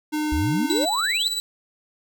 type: tone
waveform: square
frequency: 303.8 Hz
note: D#4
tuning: 41 cents flat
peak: -23 dBFS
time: 0.12-0.86 s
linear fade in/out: 20 ms
type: exponential sweep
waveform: sine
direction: up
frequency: 62 to 4218 Hz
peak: -22 dBFS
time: 0.32-1.28 s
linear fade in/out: 0 ms
type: tone with tremolo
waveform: 35% pulse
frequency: 3951 Hz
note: B7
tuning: in tune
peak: -20 dBFS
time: 0.7-1.4 s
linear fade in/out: 0 ms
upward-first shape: sine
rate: 18 Hz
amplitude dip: 50%
effects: none